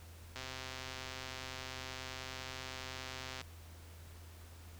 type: click train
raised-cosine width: 0.2 ms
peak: -26 dBFS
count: 398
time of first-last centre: 0.36-3.414 s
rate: 130 Hz
effects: added 83 Hz sine -52 dBFS peak until 4.79 s + pink hiss -59 dBFS RMS until 4.79 s